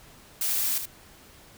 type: noise with echo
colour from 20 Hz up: blue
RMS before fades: -27 dBFS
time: 0.41-0.78 s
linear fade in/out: 2 ms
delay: 76 ms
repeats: 1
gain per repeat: -7 dB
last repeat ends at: 0.856 s
effects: pink hiss -52 dBFS RMS until 1.57 s